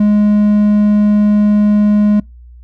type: tone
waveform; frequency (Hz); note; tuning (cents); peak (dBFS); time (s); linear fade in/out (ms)
triangle; 208.4; G#3; +6; -5; 0-2.2; 5
effects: noise-tail reverb RT60 0.2 s tail -26 dB re dry + added 60 Hz sine -34 dBFS peak until 2.63 s